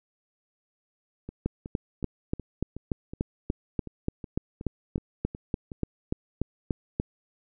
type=two click trains; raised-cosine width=3 ms; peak=-13 / -24 dBFS; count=20 / 13; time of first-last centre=1.46-6.999 / 1.29-5.718 s; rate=3.43 / 2.71 Hz; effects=none